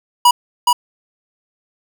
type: tone with echo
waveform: square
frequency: 971 Hz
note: B5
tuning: 30 cents flat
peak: -7 dBFS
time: 0.25-0.31 s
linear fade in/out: 5 ms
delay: 420 ms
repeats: 1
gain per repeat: -3 dB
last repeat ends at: 0.73 s
effects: 7-bit